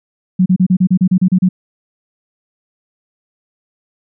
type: tone bursts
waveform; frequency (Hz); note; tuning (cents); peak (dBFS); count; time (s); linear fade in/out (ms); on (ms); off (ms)
sine; 184.2; F#3; -7; -7; 11; 0.39-1.49; 10; 70; 33
effects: none